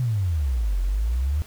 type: exponential two-way sweep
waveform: sine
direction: down then up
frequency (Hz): 130 to 43.6 to 78.6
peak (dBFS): -20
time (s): 0-1.42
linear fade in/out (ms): 0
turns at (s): 0.8
effects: pink hiss -47 dBFS RMS until 1.46 s